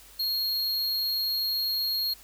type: tone with amplitude modulation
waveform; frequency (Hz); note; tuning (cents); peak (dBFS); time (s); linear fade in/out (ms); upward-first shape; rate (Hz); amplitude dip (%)
square; 4268; C8; +34; -25; 0.19-2.14; 10; sine; 245; 25
effects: added 50 Hz sine -57 dBFS peak until 2.23 s + white hiss -52 dBFS RMS until 2.23 s